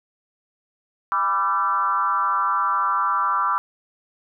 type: tone with frequency modulation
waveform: sine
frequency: 1174 Hz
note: D6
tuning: 1 cent flat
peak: -18 dBFS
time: 1.12-3.58 s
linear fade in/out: 0 ms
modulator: 182 Hz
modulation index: 1.2
effects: none